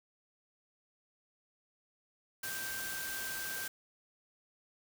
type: tone in noise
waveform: sine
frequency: 1568 Hz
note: G6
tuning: in tune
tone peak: -41 dBFS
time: 2.43-3.68 s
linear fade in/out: 5 ms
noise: white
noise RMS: -41 dBFS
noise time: 2.43-3.68 s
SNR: -3 dB
effects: none